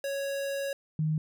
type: tone pair in turn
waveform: square / sine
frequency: 554.4 / 155.57 Hz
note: C#5 / D#3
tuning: 0 / 0 cents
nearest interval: octave + minor seventh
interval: 2200 cents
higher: first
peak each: -31 / -25 dBFS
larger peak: second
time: 0.04-0.73 / 0.99-1.18 s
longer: first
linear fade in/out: 2 ms
effects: none